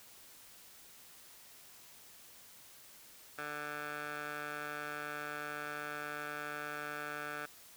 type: tone with band-pass filter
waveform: 15% pulse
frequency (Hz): 148.1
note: D3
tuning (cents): +15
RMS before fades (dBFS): -42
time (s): 3.38-7.46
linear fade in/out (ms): 5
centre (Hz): 1500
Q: 1.9
effects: white hiss -57 dBFS RMS until 7.76 s